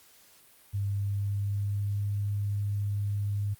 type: tone with pitch glide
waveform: sine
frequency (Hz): 100 to 101.75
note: G2 to G#2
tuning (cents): +35 to -35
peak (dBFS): -27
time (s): 0.73-3.55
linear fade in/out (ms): 20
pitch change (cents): +30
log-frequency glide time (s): 0.85-2.1
effects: white hiss -58 dBFS RMS until 3.59 s + Opus 48 kbps